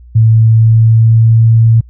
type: tone with pitch glide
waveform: sine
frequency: 111.8 to 113.62 Hz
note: A2 to A#2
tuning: +28 to -44 cents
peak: -3 dBFS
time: 0.15-1.81 s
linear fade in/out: 10 ms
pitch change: +28 cents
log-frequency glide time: 0.29-1.49 s
effects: added 60 Hz sine -33 dBFS peak until 1.89 s